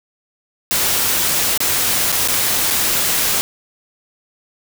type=noise with dropouts; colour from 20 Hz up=white; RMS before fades=-17 dBFS; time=0.71-3.41 s; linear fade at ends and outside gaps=0 ms; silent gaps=1.576-1.604 / 2.119-2.125 / 2.276-2.285 / 2.703-2.708 s; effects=none